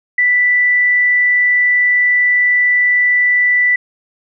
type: tone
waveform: sine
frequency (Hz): 1975.5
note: B6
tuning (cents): 0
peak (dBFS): -9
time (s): 0.18-3.76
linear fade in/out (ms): 5
effects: none